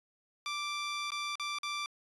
15% pulse tone with dropouts, 1174.7 Hz, D6, in tune, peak -28 dBFS, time 0.46-1.86 s, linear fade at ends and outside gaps 1 ms, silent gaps 1.105-1.119 / 1.355-1.397 / 1.586-1.632 s, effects resampled to 22050 Hz

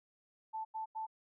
sine tone bursts, 880 Hz, A5, in tune, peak -37 dBFS, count 3, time 0.53-1.068 s, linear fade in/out 20 ms, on 120 ms, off 89 ms, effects none

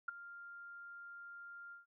sine tone with ADSR envelope, 1396.9 Hz, F6, in tune, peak -33 dBFS, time 0.08-1.86 s, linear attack 7 ms, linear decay 11 ms, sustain -16 dB, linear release 140 ms, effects none

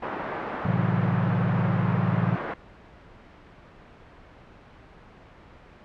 white band-pass noise, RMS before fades -32 dBFS, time 0.02-2.54 s, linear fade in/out 5 ms, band 180 to 1300 Hz, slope 12 dB/octave
sine chord, F# half-diminished seventh, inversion first, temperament equal, 110 / 130.81 / 164.81 / 185 Hz, A2 / C3 / E3 / F#3, 0 / 0 / 0 / 0 cents, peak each -27 dBFS, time 0.65-2.36 s, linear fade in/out 5 ms
effects pink hiss -49 dBFS RMS until 5.84 s + low-pass 2000 Hz 12 dB/octave

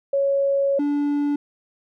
sine / triangle tone pair in turn, 554.4 / 289.3 Hz, C#5 / D4, 0 / -26 cents, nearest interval major seventh, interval 1126 cents, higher first, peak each -17 dBFS, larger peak neither, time 0.13-0.79 / 0.79-1.36 s, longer first, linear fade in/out 5 ms, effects none

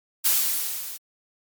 blue noise with level ramp, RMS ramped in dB -18 to -36 dBFS, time 0.24-0.98 s, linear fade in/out 20 ms, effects MP3 96 kbps

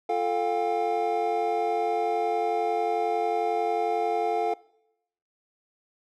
triangle tone cluster, 348.8 / 440.1 / 709 / 800 Hz, F4 / A4 / F5 / G5, -2 / 0 / +26 / +35 cents, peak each -32 / -26 / -25 / -29 dBFS, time 0.09-4.54 s, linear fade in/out 5 ms, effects noise-tail reverb RT60 0.8 s tail -22 dB re dry

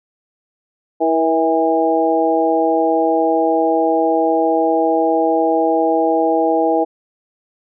harmonic tone with a mistuned harmonic, 162.7 Hz, E3, 22 cents flat, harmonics 2 / 3 / 4 / 5, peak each -18 / -18 / -18 / -18 dBFS, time 1-6.85 s, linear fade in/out 20 ms, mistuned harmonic 3, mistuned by -26 cents, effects none

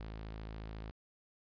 sawtooth tone, 54.1 Hz, A1, 29 cents flat, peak -39 dBFS, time 0-0.91 s, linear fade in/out 0 ms, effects resampled to 11025 Hz

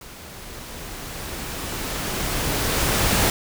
pink noise with level ramp, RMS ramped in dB -41 to -18 dBFS, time 0.01-3.3 s, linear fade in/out 2 ms, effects none

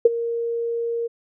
sine tone with ADSR envelope, 466.2 Hz, A#4, in tune, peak -6 dBFS, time 0.05-1.08 s, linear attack 6 ms, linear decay 24 ms, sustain -16 dB, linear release 20 ms, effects none

